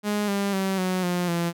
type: tone with pitch steps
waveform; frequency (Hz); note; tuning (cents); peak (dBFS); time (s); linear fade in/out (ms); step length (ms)
sawtooth; 207.7 / 199.7 / 192.01 / 184.61 / 177.5 / 170.67; G#3 / G3 / G3 / F#3 / F3 / F3; 0 / +32 / -36 / -4 / +28 / -40; -19; 0.03-1.53; 50; 250
effects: none